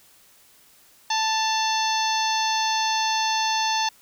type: harmonic tone with a mistuned harmonic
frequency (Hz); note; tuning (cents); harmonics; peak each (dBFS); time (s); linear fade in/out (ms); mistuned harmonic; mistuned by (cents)
880; A5; 0; 1 / 2 / 3 / 4 / 5 / 6 / 7; -23 / -31 / -32 / -30 / -30 / -33 / -31; 1.1-3.89; 5; 3; +39
effects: white hiss -55 dBFS RMS until 4.01 s